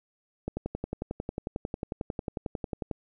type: click train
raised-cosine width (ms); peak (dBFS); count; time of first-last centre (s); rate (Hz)
2; -18; 28; 0.48-2.912; 11.1
effects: none